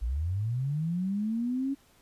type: linear sweep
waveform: sine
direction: up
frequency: 51.91 to 279.4 Hz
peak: -27 dBFS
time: 0.01-1.75 s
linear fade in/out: 20 ms
effects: pink hiss -62 dBFS RMS until 2.01 s + resampled to 32000 Hz